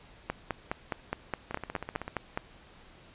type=two click trains; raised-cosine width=0.5 ms; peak=-15 / -21 dBFS; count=11 / 10; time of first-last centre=0.3-2.375 / 1.51-2.08 s; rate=4.82 / 15.8 Hz; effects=pink hiss -55 dBFS RMS until 3.14 s + resampled to 8000 Hz